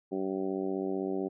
harmonic tone, 95.7 Hz, G2, 41 cents flat, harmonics 2 / 3 / 4 / 5 / 6 / 7 / 8, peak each -38 / -35 / -33 / -43 / -43 / -45 / -45 dBFS, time 0.11-1.29 s, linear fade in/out 20 ms, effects none

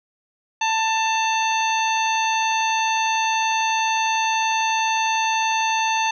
harmonic tone, 889 Hz, A5, 18 cents sharp, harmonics 1 / 2 / 3 / 4 / 5 / 7, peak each -20 / -29 / -25 / -30 / -35 / -31 dBFS, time 0.61-6.11 s, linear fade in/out 5 ms, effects none

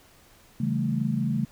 sine chord, A dominant seventh, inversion first, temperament equal, 138.59 / 164.81 / 196 / 220 Hz, C#3 / E3 / G3 / A3, 0 / 0 / 0 / 0 cents, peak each -28 / -31 / -31 / -27 dBFS, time 0.6-1.45 s, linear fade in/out 5 ms, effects pink hiss -56 dBFS RMS until 1.51 s

